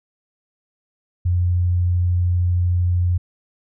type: tone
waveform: sine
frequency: 88.7 Hz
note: F2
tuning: 27 cents sharp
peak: -15 dBFS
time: 1.25-3.18 s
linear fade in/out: 10 ms
effects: none